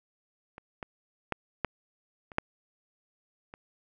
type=clicks; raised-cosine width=0.5 ms; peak=-29 / -22 / -14 / -12 / -30 / -10 / -29 dBFS; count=7; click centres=0.581 / 0.828 / 1.323 / 1.647 / 2.318 / 2.384 / 3.539 s; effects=none